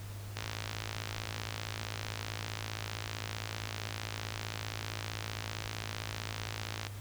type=click train; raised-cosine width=0.2 ms; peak=-19 dBFS; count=361; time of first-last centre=0.37-6.868 s; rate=55.4 Hz; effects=added 101 Hz sine -41 dBFS peak until 7 s + pink hiss -51 dBFS RMS until 7 s